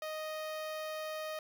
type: tone with notch filter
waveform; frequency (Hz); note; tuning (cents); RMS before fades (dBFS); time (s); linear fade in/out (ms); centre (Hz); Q
sawtooth; 622.3; D#5; 0; -40; 0.02-1.39; 2; 7900; 1.6
effects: none